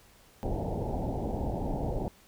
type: low-pass noise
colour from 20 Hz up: pink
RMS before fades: -32 dBFS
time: 0.43-2.08 s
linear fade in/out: 0 ms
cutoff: 890 Hz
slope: 96 dB/octave
effects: pink hiss -59 dBFS RMS until 2.27 s